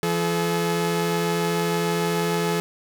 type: tone pair together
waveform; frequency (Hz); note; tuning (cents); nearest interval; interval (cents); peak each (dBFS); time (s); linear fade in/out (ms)
sawtooth; 170.1 / 428.6; F3 / A4; -45 / -45; octave + major third; 1600; -20; 0.03-2.6; 0
effects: none